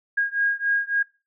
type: beating tone pair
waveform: sine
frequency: 1631 / 1634.6 Hz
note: G#6 / G#6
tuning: -32 / -28 cents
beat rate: 3.6 Hz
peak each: -23 / -24 dBFS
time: 0.17-1.03 s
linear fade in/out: 10 ms
effects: noise-tail reverb RT60 0.3 s tail -21 dB re dry